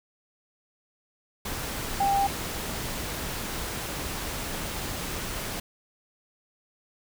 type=tone in noise; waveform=sine; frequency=794 Hz; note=G5; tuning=22 cents sharp; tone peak=-21 dBFS; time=2-2.27 s; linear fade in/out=5 ms; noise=pink; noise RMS=-33 dBFS; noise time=1.45-5.6 s; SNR=+9 dB; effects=none